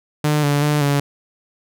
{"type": "tone with pitch steps", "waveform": "sawtooth", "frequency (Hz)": [150, 144.3, 148.7, 142.4], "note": ["D3", "D3", "D3", "C#3"], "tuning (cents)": [37, -30, 22, 47], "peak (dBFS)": -11, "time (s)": [0.24, 1], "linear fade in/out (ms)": 5, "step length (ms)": 190, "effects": []}